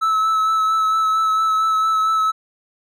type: tone with vibrato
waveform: triangle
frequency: 1303 Hz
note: E6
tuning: 20 cents flat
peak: -13 dBFS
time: 0.01-2.32 s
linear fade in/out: 20 ms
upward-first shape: sine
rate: 4.4 Hz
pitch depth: 17 cents each way
effects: none